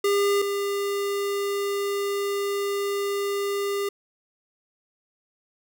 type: tone pair in turn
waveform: square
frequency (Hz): 403.1 / 401.5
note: G4 / G4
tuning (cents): +48 / +41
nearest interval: unison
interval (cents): 7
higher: first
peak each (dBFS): -20 / -25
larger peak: first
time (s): 0.04-0.42 / 0.42-3.89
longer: second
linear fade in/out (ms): 5
effects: none